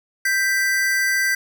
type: tone pair together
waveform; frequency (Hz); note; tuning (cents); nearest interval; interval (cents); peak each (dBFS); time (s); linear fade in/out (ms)
square; 1572 / 1980.6; G6 / B6; +4 / +4; major third; 400; -21; 0.25-1.35; 5
effects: none